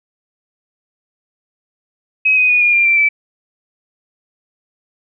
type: tone with pitch steps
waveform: sine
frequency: 2542 / 2503 / 2464 / 2426 / 2388 / 2351 / 2315 Hz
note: D#7 / D#7 / D#7 / D#7 / D7 / D7 / D7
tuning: +36 / +10 / -17 / -44 / +28 / +1 / -25 cents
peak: -9 dBFS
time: 2.25-3.09 s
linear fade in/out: 10 ms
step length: 120 ms
effects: none